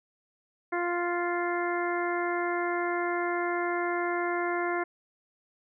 harmonic tone, 349.2 Hz, F4, in tune, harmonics 1 / 2 / 3 / 4 / 5 / 6, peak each -30 / -33 / -35 / -36 / -37 / -38 dBFS, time 0.72-4.84 s, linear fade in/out 10 ms, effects none

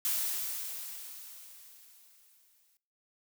blue noise with exponential decay, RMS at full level -30 dBFS, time 0.05-2.77 s, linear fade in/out 0 ms, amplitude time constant 590 ms, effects noise-tail reverb RT60 0.5 s tail -21 dB re dry

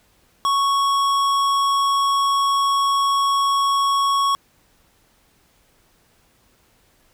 sine tone with tanh clipping, 1108.7 Hz, C#6, in tune, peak -18 dBFS, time 0.45-4.35 s, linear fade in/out 0 ms, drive 16 dB, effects pink hiss -59 dBFS RMS until 7.13 s

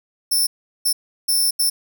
10% pulse tone bursts at uneven times, 5360 Hz, E8, 28 cents sharp, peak -10 dBFS, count 4, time 0.31-0.47 / 0.85-0.93 / 1.28-1.51 / 1.59-1.7 s, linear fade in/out 10 ms, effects none

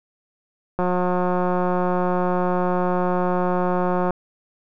click train, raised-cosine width 1 ms, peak -9 dBFS, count 598, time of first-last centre 0.79-4.107 s, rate 180 Hz, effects none

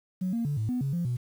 sine tone with pitch steps, 184.7 / 232.2 / 144.9 / 109 / 248.5 / 137.5 / 172.8 / 122.3 Hz, F#3 / A#3 / D3 / A2 / B3 / C#3 / F3 / B2, -3 / -7 / -23 / -16 / +11 / -14 / -18 / -16 cents, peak -25 dBFS, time 0.21-1.17 s, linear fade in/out 10 ms, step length 120 ms, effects tanh soft clip ceiling -22 dBFS + 9-bit

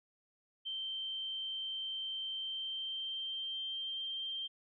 sine tone with pitch glide, 3125 to 3158 Hz, G7 to G7, -6 to +12 cents, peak -37 dBFS, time 0.65-4.48 s, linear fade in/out 20 ms, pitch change +18 cents, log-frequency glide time 2.33-4.05 s, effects none

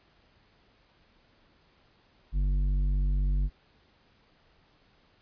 triangle tone with tanh clipping, 48 Hz, G1, 36 cents flat, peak -25 dBFS, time 2.32-3.5 s, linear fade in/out 50 ms, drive 13 dB, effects pink hiss -64 dBFS RMS until 5.21 s + resampled to 11025 Hz

